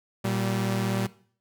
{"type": "tone pair together", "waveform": "sawtooth", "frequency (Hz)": [116.8, 193.28], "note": ["A#2", "G3"], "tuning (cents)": [4, -24], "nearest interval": "major sixth", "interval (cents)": 872, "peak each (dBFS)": -24, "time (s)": [0.24, 1.07], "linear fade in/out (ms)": 10, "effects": ["noise-tail reverb RT60 0.5 s tail -18 dB re dry"]}